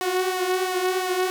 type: tone with flanger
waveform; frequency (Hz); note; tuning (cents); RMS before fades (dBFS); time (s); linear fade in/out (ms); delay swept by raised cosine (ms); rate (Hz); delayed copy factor
sawtooth; 369; F#4; -5; -24; 0.01-1.3; 0; 1 to 5.5; 2.9; +0.55
effects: none